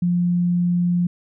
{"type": "tone", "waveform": "sine", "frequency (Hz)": 175.7, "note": "F3", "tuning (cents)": 11, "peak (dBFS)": -16, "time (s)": [0.02, 1.07], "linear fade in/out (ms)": 5, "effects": []}